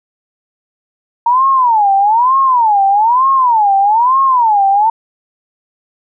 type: tone with vibrato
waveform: sine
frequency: 920 Hz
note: A#5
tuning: 23 cents flat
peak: -7 dBFS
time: 1.26-4.9 s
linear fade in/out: 5 ms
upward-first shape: sine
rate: 1.1 Hz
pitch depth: 280 cents each way
effects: none